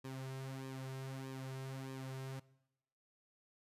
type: tone with flanger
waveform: sawtooth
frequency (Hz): 132.8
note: C3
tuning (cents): +26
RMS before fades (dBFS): -45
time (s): 0.04-2.4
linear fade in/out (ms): 10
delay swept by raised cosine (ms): 1.4 to 4.1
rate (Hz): 1.6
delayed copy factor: -0.65
effects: noise-tail reverb RT60 0.9 s tail -21 dB re dry + resampled to 32000 Hz